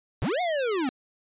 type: linear two-way sweep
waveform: square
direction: up then down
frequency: 73.42 to 740 to 243.2 Hz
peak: -25 dBFS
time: 0.22-0.89 s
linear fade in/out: 0 ms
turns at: 0.41 s
effects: resampled to 8000 Hz